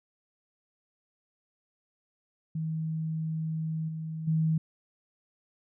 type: tone with level steps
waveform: sine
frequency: 159.3 Hz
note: D#3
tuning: 41 cents sharp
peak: -29 / -33 / -23 dBFS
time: 2.55-4.58 s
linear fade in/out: 5 ms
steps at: 3.88 / 4.27 s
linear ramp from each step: 10 ms
effects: none